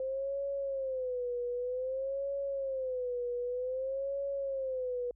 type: tone with vibrato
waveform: sine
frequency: 520 Hz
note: C5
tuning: 11 cents flat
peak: -32 dBFS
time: 0-5.11 s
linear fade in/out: 2 ms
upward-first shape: sine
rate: 0.53 Hz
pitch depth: 120 cents each way
effects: added 50 Hz sine -61 dBFS peak until 5.15 s